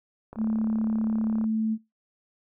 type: click train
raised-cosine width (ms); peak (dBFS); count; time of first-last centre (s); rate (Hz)
1; -27; 40; 0.33-1.441; 35.1
type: tone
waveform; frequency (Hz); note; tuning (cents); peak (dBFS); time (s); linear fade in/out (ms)
sine; 220; A3; 0; -23; 0.36-1.78; 50
effects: noise-tail reverb RT60 0.2 s tail -23 dB re dry